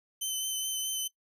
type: tone with vibrato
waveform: 15% pulse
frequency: 3062 Hz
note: G7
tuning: 41 cents flat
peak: -24 dBFS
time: 0.21-1.08 s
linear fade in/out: 10 ms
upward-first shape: triangle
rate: 4.7 Hz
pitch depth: 17 cents each way
effects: noise-tail reverb RT60 0.1 s tail -20 dB re dry